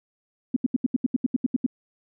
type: tone bursts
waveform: sine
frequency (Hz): 251.5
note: B3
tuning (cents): +32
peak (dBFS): -17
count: 12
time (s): 0.54-1.664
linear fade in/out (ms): 5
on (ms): 24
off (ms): 76
effects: none